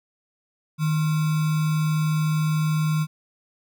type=tone with sample-and-hold; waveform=sine; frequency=155.56 Hz; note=D#3; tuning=in tune; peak=-19 dBFS; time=0.78-3.07 s; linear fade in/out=50 ms; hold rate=1225 Hz; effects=none